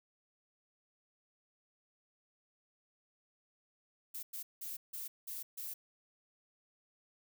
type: noise bursts at uneven times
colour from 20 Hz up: violet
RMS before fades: -43 dBFS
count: 6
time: 4.14-4.23 / 4.33-4.43 / 4.61-4.77 / 4.93-5.08 / 5.27-5.43 / 5.57-5.74 s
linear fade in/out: 10 ms
effects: none